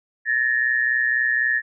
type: tone pair together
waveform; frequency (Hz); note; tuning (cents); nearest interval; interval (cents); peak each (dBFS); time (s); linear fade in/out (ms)
sine; 1726.1 / 1850; A6 / A#6; -34 / -14; minor second; 120; -20 / -21; 0.25-1.62; 50
effects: none